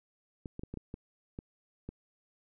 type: clicks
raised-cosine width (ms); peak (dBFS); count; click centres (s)
3; -27; 8; 0.458 / 0.594 / 0.635 / 0.74 / 0.773 / 0.941 / 1.389 / 1.89
effects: none